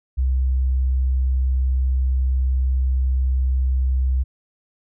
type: tone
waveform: sine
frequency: 64.7 Hz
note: C2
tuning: 19 cents flat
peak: -16 dBFS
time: 0.17-4.24 s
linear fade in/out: 20 ms
effects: none